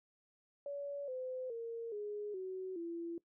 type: tone with pitch steps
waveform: sine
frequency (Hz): 568 / 511.9 / 461.4 / 415.8 / 374.7 / 337.7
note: C#5 / C5 / A#4 / G#4 / F#4 / E4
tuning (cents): +42 / -38 / -18 / +2 / +22 / +42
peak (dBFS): -39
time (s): 0.66-3.18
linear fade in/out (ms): 2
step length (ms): 420
effects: noise-tail reverb RT60 0.1 s tail -20 dB re dry